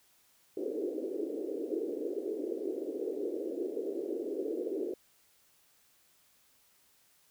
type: band-pass noise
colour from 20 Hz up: white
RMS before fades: -36 dBFS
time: 0.57-4.94 s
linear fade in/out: 2 ms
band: 300 to 470 Hz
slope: 48 dB/octave
effects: white hiss -67 dBFS RMS until 7.3 s